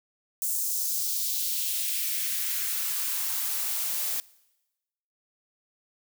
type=noise with high-pass filter sweep; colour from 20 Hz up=blue; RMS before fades=-29 dBFS; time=0.42-4.2 s; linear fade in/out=0 ms; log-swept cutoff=7800 to 460 Hz; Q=1.5; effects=noise-tail reverb RT60 1.0 s tail -22 dB re dry

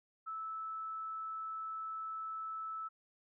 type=tone; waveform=sine; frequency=1310 Hz; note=E6; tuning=11 cents flat; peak=-39 dBFS; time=0.26-2.89 s; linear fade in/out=20 ms; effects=none

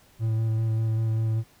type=tone with vibrato; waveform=triangle; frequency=111.5 Hz; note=A2; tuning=23 cents sharp; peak=-20 dBFS; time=0.19-1.44 s; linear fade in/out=50 ms; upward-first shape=square; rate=5.1 Hz; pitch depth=12 cents each way; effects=pink hiss -58 dBFS RMS until 1.6 s

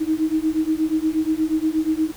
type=beating tone pair; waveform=sine; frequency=311.1 / 319.5 Hz; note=D#4 / D#4; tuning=0 / +46 cents; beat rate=8.4 Hz; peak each=-21 dBFS; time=0-2.12 s; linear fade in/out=20 ms; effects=pink hiss -42 dBFS RMS until 2.16 s

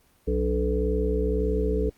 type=harmonic tone with a mistuned harmonic; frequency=61.74 Hz; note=B1; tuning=in tune; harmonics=1 / 3 / 5 / 7 / 8; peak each=-25 / -32 / -32 / -26 / -33 dBFS; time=0.27-1.9 s; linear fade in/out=10 ms; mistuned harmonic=5; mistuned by=-96 cents; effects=pink hiss -62 dBFS RMS until 1.97 s + Opus 24 kbps

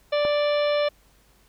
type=harmonic tone; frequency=587.3 Hz; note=D5; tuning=in tune; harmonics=1 / 2 / 3 / 4 / 5 / 6 / 7 / 9; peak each=-20 / -32 / -36 / -34 / -37 / -36 / -39 / -45 dBFS; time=0.12-0.89 s; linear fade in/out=10 ms
type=click; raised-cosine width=1 ms; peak=-17 dBFS; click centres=0.251 s
effects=added 50 Hz sine -60 dBFS peak until 1.48 s + pink hiss -60 dBFS RMS until 1.48 s

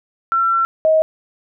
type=tone pair in turn; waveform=sine; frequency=1352 / 632 Hz; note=E6 / D#5; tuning=+43 / +27 cents; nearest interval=octave + minor second; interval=1316 cents; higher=first; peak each=-13 / -10 dBFS; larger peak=second; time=0.32-0.65 / 0.85-1.02 s; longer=first; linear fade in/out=0 ms; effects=none

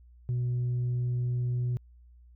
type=tone; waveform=sine; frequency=123 Hz; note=B2; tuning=7 cents flat; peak=-24 dBFS; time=0.29-1.77 s; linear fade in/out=0 ms; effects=tanh soft clip ceiling -25 dBFS + added 60 Hz sine -52 dBFS peak until 2.35 s

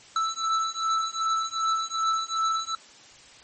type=beating tone pair; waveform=square; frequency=1318.5 / 1321.1 Hz; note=E6 / E6; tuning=0 / +3 cents; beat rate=2.6 Hz; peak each=-28 dBFS; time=0.16-2.75 s; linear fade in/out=2 ms; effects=white hiss -50 dBFS RMS until 3.43 s + MP3 32 kbps

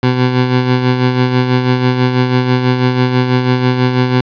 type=tone with tremolo; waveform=20% pulse; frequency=126.3 Hz; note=B2; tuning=39 cents sharp; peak=-3 dBFS; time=0.03-4.21 s; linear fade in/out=2 ms; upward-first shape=sine; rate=6.1 Hz; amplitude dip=50%; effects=resampled to 11025 Hz + 7-bit

